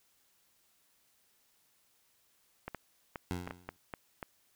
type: clicks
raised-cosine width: 0.5 ms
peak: -24 dBFS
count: 8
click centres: 2.68 / 2.747 / 3.158 / 3.475 / 3.509 / 3.69 / 3.938 / 4.228 s
type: tone with exponential decay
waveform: 15% pulse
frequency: 89 Hz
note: F2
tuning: 33 cents sharp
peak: -26 dBFS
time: 3.31-3.77 s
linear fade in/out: 0 ms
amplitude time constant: 100 ms
effects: white hiss -71 dBFS RMS until 4.55 s